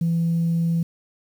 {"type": "tone", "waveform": "sine", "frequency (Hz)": 167.1, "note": "E3", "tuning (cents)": 24, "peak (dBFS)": -17, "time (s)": [0.01, 0.83], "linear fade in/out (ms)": 5, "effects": ["tanh soft clip ceiling -15 dBFS", "8-bit"]}